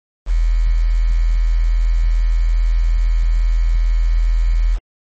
sine tone with quantisation, 41.2 Hz, E1, in tune, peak -11 dBFS, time 0.26-4.79 s, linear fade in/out 50 ms, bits 6, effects MP3 32 kbps

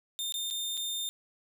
sawtooth tone with dropouts, 3624 Hz, A#7, 50 cents flat, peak -29 dBFS, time 0.19-1.09 s, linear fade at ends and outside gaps 0 ms, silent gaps 0.323-0.341 / 0.502-0.509 / 0.771-0.775 s, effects none

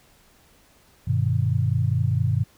sine chord, G augmented, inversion none, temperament just, 98 / 122.5 / 153.12 Hz, G2 / B2 / D#3, 0 / -14 / -27 cents, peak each -23 / -22 / -26 dBFS, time 1.07-2.44 s, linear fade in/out 10 ms, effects pink hiss -57 dBFS RMS until 2.57 s

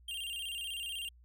square tone with vibrato, 2976 Hz, F#7, 9 cents sharp, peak -38 dBFS, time 0.08-1.09 s, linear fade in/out 5 ms, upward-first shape square, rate 16 Hz, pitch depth 110 cents each way, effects added 60 Hz sine -57 dBFS peak until 1.24 s

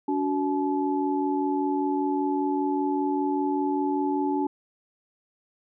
sine tone cluster, 286.6 / 371.7 / 860 Hz, D4 / F#4 / A5, -42 / +8 / -40 cents, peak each -25 / -29 / -29 dBFS, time 0.08-4.47 s, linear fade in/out 5 ms, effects none

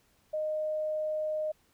sine tone, 617 Hz, D#5, 15 cents flat, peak -29 dBFS, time 0.33-1.52 s, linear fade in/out 10 ms, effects pink hiss -68 dBFS RMS until 1.73 s

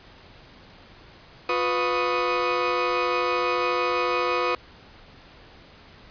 30% pulse tone cluster, 355.4 / 497.2 / 1106 / 1246 Hz, F4 / B4 / C#6 / D#6, +30 / +12 / -4 / +2 cents, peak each -26 / -23 / -28 / -24 dBFS, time 1.49-4.55 s, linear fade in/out 2 ms, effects pink hiss -49 dBFS RMS until 6.1 s + resampled to 11025 Hz

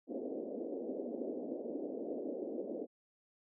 pink band-pass noise, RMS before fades -41 dBFS, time 0.07-2.87 s, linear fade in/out 50 ms, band 240 to 590 Hz, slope 48 dB/octave, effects none

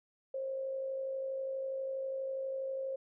sine tone with amplitude modulation, 534 Hz, C5, 35 cents sharp, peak -33 dBFS, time 0.34-2.96 s, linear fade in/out 5 ms, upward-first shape sine, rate 52.3 Hz, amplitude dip 35%, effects none

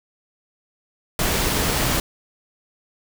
pink noise, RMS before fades -21 dBFS, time 1.19-2 s, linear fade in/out 2 ms, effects none

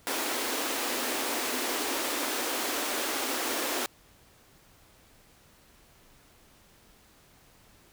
pink high-pass noise, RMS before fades -31 dBFS, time 0.07-3.86 s, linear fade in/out 0 ms, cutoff 240 Hz, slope 96 dB/octave, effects pink hiss -59 dBFS RMS until 7.92 s

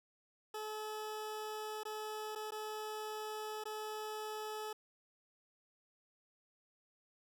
20% pulse tone with dropouts, 429.6 Hz, A4, 41 cents flat, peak -36 dBFS, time 0.54-4.73 s, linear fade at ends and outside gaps 5 ms, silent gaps 1.834-1.852 / 2.352-2.357 / 2.508-2.519 / 3.639-3.654 s, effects none

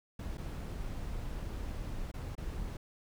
brown noise with dropouts, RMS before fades -39 dBFS, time 0.19-2.77 s, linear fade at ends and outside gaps 5 ms, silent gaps 0.373-0.379 / 2.116-2.139 / 2.353-2.378 s, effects none

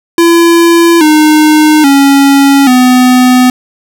square tone with pitch steps, 338 / 306.4 / 277.7 / 251.8 Hz, E4 / D#4 / C#4 / B3, +43 / -27 / +3 / +34 cents, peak -3 dBFS, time 0.18-3.5 s, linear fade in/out 2 ms, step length 830 ms, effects none

